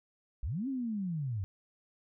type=linear two-way sweep; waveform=sine; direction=up then down; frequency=44.17 to 277.2 to 89.7 Hz; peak=-32 dBFS; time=0.43-1.44 s; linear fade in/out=0 ms; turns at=0.68 s; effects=none